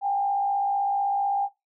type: tone with frequency modulation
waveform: sine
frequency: 800 Hz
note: G5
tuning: 35 cents sharp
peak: -22 dBFS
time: 0.01-1.49 s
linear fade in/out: 50 ms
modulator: 55.8 Hz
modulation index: 0.48
effects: noise-tail reverb RT60 0.2 s tail -21 dB re dry